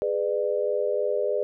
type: chord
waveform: sine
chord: G# diminished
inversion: none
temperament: just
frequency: 415.3 / 498.4 / 598 Hz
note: G#4 / B4 / D5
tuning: 0 / +16 / +31 cents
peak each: -27 dBFS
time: 0.02-1.43 s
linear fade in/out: 0 ms
effects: none

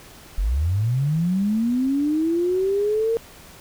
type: linear sweep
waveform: sine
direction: up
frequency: 41.46 to 462.2 Hz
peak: -18 dBFS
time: 0.38-3.17 s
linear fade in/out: 0 ms
effects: pink hiss -45 dBFS RMS until 3.6 s

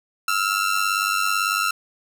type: ring-modulated tone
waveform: sawtooth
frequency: 1348 Hz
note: E6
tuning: 38 cents sharp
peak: -13 dBFS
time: 0.28-1.71 s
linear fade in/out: 2 ms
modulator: 49 Hz
effects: none

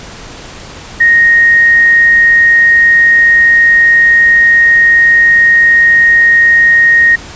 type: tone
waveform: sine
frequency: 1864.7 Hz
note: A#6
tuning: in tune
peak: -3 dBFS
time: 1-7.16 s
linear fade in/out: 10 ms
effects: pink hiss -29 dBFS RMS until 7.35 s + resampled to 16000 Hz

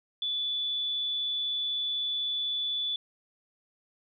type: tone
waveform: sine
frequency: 3464 Hz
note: A7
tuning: 28 cents flat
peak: -28 dBFS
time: 0.22-2.96 s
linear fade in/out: 2 ms
effects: none

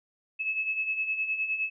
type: beating tone pair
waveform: sine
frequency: 2586 / 2595.7 Hz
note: E7 / E7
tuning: -34 / -27 cents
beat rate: 9.7 Hz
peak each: -35 / -28 dBFS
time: 0.39-1.7 s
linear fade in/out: 20 ms
effects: none

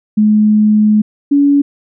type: tone pair in turn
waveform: sine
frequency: 212.5 / 284 Hz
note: G#3 / C#4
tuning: +40 / +42 cents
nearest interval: perfect fourth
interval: 502 cents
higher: second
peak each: -6 dBFS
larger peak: neither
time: 0.17-1.02 / 1.31-1.62 s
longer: first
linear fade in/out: 10 ms
effects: none

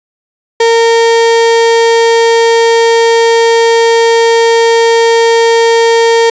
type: tone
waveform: 35% pulse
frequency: 460 Hz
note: A#4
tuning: 23 cents flat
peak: -3 dBFS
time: 0.6-6.3 s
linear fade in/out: 5 ms
effects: resampled to 16000 Hz + 7-bit

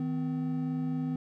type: tone pair together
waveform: triangle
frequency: 158.08 / 255.3 Hz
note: D#3 / C4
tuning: +28 / -42 cents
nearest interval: minor sixth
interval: 830 cents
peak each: -31 / -29 dBFS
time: 0-1.16 s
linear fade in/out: 2 ms
effects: none

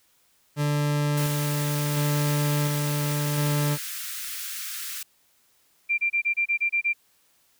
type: tone with tremolo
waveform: 40% pulse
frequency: 146.83 Hz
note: D3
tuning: in tune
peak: -21 dBFS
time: 0.56-3.78 s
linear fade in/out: 50 ms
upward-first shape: square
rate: 0.71 Hz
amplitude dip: 25%
type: high-pass noise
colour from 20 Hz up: white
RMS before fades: -34 dBFS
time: 1.17-5.03 s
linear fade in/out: 5 ms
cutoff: 1300 Hz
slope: 48 dB/octave
type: tone bursts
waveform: sine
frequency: 2370 Hz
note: D7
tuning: 15 cents sharp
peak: -20 dBFS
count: 9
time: 5.89-6.934 s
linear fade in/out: 20 ms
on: 92 ms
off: 27 ms
effects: white hiss -64 dBFS RMS until 7.59 s

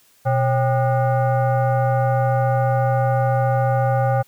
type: tone with frequency modulation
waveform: sine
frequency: 123.5 Hz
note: B2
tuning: in tune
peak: -15 dBFS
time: 0.25-4.23 s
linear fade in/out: 20 ms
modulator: 667 Hz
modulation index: 1.1
effects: white hiss -56 dBFS RMS until 4.27 s

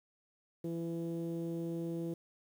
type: tone with low-pass filter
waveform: sawtooth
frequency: 167.3 Hz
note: E3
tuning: 26 cents sharp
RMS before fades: -38 dBFS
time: 0.64-2.14 s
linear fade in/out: 5 ms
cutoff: 410 Hz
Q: 4.3
effects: 10-bit

